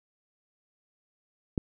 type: click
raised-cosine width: 3 ms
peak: -14 dBFS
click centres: 1.578 s
effects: none